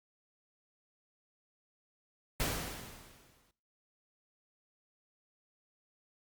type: noise with exponential decay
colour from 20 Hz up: pink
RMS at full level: -32 dBFS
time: 2.4-3.51 s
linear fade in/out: 0 ms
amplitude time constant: 240 ms
effects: noise-tail reverb RT60 0.5 s tail -20 dB re dry + Opus 48 kbps